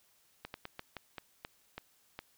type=slowing click train; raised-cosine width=0.3 ms; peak=-25 dBFS; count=9; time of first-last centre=0.45-2.19 s; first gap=91 ms; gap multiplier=1.24; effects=white hiss -69 dBFS RMS until 2.37 s